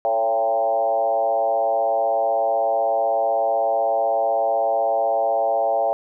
sine tone with frequency modulation, 676 Hz, E5, 43 cents sharp, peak -17 dBFS, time 0.05-5.93 s, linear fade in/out 0 ms, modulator 116 Hz, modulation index 1.3, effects none

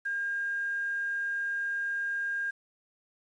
sine tone with quantisation, 1612 Hz, G6, 48 cents sharp, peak -29 dBFS, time 0.05-2.51 s, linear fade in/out 10 ms, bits 9, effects resampled to 22050 Hz

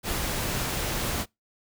pink noise, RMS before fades -29 dBFS, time 0.03-1.26 s, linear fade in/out 50 ms, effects noise-tail reverb RT60 0.2 s tail -26 dB re dry

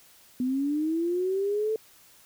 sine linear sweep, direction up, 246.9 to 443.7 Hz, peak -24 dBFS, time 0.4-1.76 s, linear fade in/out 2 ms, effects white hiss -56 dBFS RMS until 2.25 s

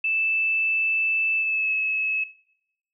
sine tone with pitch glide, 2637 to 2586 Hz, E7 to E7, 0 to -34 cents, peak -21 dBFS, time 0.04-2.24 s, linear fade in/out 5 ms, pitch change -34 cents, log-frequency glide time 1.36-1.73 s, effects noise-tail reverb RT60 0.8 s tail -19 dB re dry

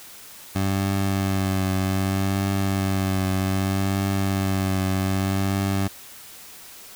20% pulse tone with vibrato, 96.2 Hz, G2, 32 cents flat, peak -16 dBFS, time 0.55-5.88 s, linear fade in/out 10 ms, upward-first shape triangle, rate 0.64 Hz, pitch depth 32 cents each way, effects white hiss -43 dBFS RMS until 6.95 s

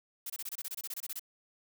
blue noise bursts, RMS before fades -39 dBFS, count 15, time 0.26-1.195 s, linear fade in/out 5 ms, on 39 ms, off 25 ms, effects none

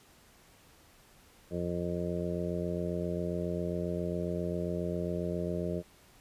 harmonic tone, 87.4 Hz, F2, 2 cents sharp, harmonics 1 / 2 / 3 / 4 / 5 / 6 / 7, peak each -40 / -35 / -45 / -38 / -39 / -42 / -39 dBFS, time 1.5-5.83 s, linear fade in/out 50 ms, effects pink hiss -60 dBFS RMS until 6.2 s + resampled to 32000 Hz

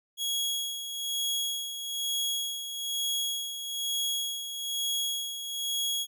sawtooth tone with tremolo, 3322 Hz, G#7, in tune, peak -24 dBFS, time 0.17-6.07 s, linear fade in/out 50 ms, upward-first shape sine, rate 1.1 Hz, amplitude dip 60%, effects none

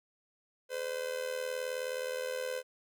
45% pulse tone with amplitude modulation, 510 Hz, C5, 44 cents flat, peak -31 dBFS, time 0.69-2.63 s, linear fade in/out 50 ms, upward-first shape sine, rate 79.1 Hz, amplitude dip 75%, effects none

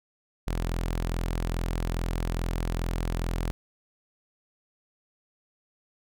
sawtooth tone, 42.39 Hz, E1, 49 cents sharp, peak -23 dBFS, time 0.47-3.51 s, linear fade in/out 0 ms, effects none

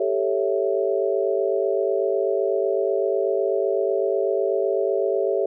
sine chord, A dominant seventh, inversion third, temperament equal, 392 / 440 / 554.4 / 659.3 Hz, G4 / A4 / C#5 / E5, 0 / 0 / 0 / 0 cents, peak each -23 / -25 / -25 / -27 dBFS, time 0-5.46 s, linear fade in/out 5 ms, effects none

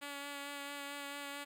5% pulse tone with vibrato, 284 Hz, C#4, 42 cents sharp, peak -31 dBFS, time 0.01-1.45 s, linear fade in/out 20 ms, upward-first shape sine, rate 4.5 Hz, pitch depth 15 cents each way, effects none

